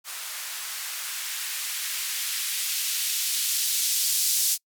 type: noise with band-pass filter sweep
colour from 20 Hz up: violet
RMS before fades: -28 dBFS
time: 0.04-4.58 s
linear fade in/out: 50 ms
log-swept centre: 1000 to 5000 Hz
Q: 0.92
effects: noise-tail reverb RT60 0.1 s tail -26 dB re dry